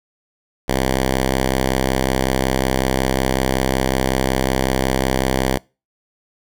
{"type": "tone", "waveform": "5% pulse", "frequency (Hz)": 65.41, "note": "C2", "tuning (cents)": 0, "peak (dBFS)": -5, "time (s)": [0.68, 5.58], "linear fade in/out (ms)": 10, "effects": ["noise-tail reverb RT60 0.3 s tail -25 dB re dry"]}